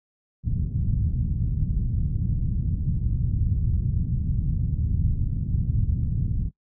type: low-pass noise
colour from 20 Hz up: white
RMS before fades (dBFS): -24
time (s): 0.43-6.51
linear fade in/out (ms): 50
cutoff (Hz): 140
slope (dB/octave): 24
effects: noise-tail reverb RT60 0.1 s tail -23 dB re dry